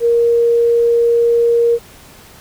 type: tone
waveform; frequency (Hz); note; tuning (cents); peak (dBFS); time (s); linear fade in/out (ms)
sine; 469.1; A#4; +11; -9; 0-1.79; 50
effects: pink hiss -41 dBFS RMS until 2.4 s